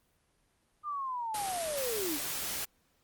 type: linear sweep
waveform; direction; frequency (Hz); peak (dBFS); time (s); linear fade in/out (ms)
sine; down; 1221 to 269.2; -33; 0.83-2.19; 50
type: noise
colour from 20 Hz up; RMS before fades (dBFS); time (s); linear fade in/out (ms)
white; -36; 1.34-2.65; 5
effects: pink hiss -72 dBFS RMS until 3.03 s + Opus 32 kbps